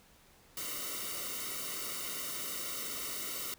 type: noise with comb filter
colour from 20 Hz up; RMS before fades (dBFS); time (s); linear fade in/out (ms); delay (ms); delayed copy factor
white; -39; 0.57-3.54; 2; 1.2; -1
effects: pink hiss -62 dBFS RMS until 3.58 s